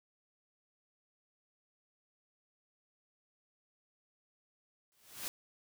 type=noise with exponential growth; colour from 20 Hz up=white; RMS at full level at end=-37 dBFS; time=4.92-5.28 s; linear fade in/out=0 ms; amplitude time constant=77 ms; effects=none